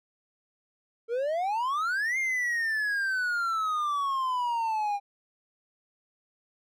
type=exponential two-way sweep; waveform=triangle; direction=up then down; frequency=448.4 to 2138 to 799 Hz; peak=-24 dBFS; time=1.08-5 s; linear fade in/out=50 ms; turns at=2.18 s; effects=none